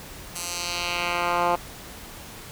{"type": "tone with band-pass filter sweep", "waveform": "10% pulse", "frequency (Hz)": 174.61, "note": "F3", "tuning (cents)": 0, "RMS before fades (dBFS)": -26, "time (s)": [0.35, 1.56], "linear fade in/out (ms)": 10, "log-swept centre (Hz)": [9100, 850], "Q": 1.2, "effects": ["pink hiss -41 dBFS RMS until 2.51 s"]}